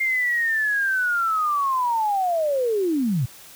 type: linear sweep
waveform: sine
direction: down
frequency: 2121 to 110 Hz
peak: -19 dBFS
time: 0-3.26 s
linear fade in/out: 10 ms
effects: white hiss -45 dBFS RMS until 3.55 s